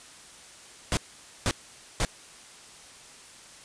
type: noise bursts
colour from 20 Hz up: pink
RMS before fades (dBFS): -25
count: 3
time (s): 0.92-2.05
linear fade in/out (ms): 0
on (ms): 50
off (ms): 490
effects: white hiss -49 dBFS RMS until 3.64 s + resampled to 22050 Hz